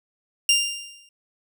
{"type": "tone with exponential decay", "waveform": "20% pulse", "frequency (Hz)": 2794, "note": "F7", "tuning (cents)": 0, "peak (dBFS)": -9, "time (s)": [0.49, 1.09], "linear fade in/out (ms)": 2, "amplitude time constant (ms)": 130, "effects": []}